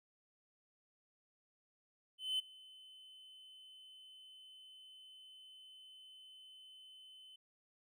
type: tone with ADSR envelope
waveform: triangle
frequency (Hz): 3045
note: F#7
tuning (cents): +49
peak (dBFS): -31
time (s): 2.18-7.36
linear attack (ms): 210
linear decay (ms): 14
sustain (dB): -23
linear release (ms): 5
effects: none